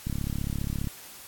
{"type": "click train", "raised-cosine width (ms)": 5, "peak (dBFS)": -18, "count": 29, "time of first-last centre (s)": [0.07, 0.872], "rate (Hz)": 34.9, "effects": ["white hiss -46 dBFS RMS until 1.27 s", "AAC 64 kbps"]}